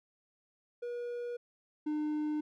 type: tone pair in turn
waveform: triangle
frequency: 481.3 / 302.4 Hz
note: B4 / D#4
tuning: -45 / -49 cents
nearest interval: minor sixth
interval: 804 cents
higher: first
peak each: -34 / -29 dBFS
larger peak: second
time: 0.82-1.37 / 1.86-2.41 s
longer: neither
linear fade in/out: 10 ms
effects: none